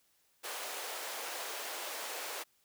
pink high-pass noise, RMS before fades -41 dBFS, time 0.43-2.44 s, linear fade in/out 20 ms, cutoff 460 Hz, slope 24 dB/octave, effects white hiss -72 dBFS RMS until 2.64 s

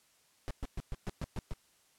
brown noise bursts, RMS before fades -36 dBFS, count 8, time 0.48-1.536 s, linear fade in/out 0 ms, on 27 ms, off 120 ms, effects white hiss -68 dBFS RMS until 1.98 s + low-pass 11000 Hz 12 dB/octave

